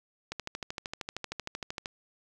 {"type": "click train", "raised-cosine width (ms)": 0.2, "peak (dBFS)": -18, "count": 21, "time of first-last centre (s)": [0.32, 1.858], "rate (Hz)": 13, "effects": []}